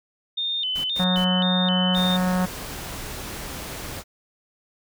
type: tone with vibrato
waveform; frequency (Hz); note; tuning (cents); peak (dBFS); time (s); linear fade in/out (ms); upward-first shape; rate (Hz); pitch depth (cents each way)
sine; 3322; G#7; 0; -23; 0.37-2.17; 10; square; 1.9; 160
type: noise bursts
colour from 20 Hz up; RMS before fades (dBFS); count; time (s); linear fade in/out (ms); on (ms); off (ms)
pink; -37; 3; 0.75-1.249; 10; 93; 110
type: harmonic tone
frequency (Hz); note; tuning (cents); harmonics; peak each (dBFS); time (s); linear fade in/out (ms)
182.9; F#3; -20; 1 / 3 / 4 / 5 / 6 / 7 / 8 / 9 / 10; -20 / -30 / -32 / -34 / -36 / -37 / -38 / -39 / -40; 0.99-2.46; 10
type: noise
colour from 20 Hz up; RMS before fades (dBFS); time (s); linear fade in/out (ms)
pink; -34; 1.93-4.04; 50
effects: none